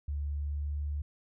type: tone with pitch glide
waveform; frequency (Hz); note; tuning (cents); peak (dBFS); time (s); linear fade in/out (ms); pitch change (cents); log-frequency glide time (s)
sine; 72.3 to 73.14; D2 to D2; -27 to -7; -31; 0.08-1.02; 5; +20; 0.2-0.81
effects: none